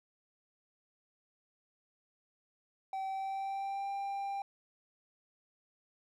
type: tone with pitch glide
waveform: triangle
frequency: 770 to 793 Hz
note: G5 to G5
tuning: -31 to +20 cents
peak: -33 dBFS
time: 2.93-4.42 s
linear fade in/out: 2 ms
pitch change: +51 cents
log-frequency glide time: 3.07-3.9 s
effects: none